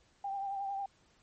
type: tone with vibrato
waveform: sine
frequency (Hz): 790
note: G5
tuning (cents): +13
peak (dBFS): -34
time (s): 0.24-0.86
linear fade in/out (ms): 5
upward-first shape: triangle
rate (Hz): 11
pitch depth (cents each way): 39
effects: pink hiss -68 dBFS RMS until 1.22 s + MP3 32 kbps